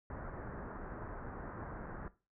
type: low-pass noise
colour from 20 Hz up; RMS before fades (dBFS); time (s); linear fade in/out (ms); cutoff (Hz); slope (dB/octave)
pink; -45; 0.1-2.08; 2; 1700; 48
effects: noise-tail reverb RT60 0.3 s tail -17 dB re dry